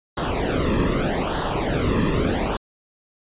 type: noise with flanger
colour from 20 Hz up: brown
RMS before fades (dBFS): -22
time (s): 0.17-2.57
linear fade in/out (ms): 5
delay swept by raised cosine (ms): 0.42 to 1.37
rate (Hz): 0.81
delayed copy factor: -0.85
effects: resampled to 8000 Hz